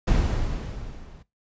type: noise with level ramp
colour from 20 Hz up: brown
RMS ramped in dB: -18 to -45 dBFS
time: 0.07-1.23 s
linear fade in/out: 10 ms
effects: noise-tail reverb RT60 0.2 s tail -19 dB re dry + resampled to 16000 Hz